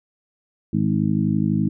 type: harmonic tone with a mistuned harmonic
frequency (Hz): 51.91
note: G#1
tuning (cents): 0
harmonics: 2 / 3 / 4 / 5 / 6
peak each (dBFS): -27 / -22 / -21 / -27 / -26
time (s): 0.73-1.69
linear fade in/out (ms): 5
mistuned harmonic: 6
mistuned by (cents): +16
effects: none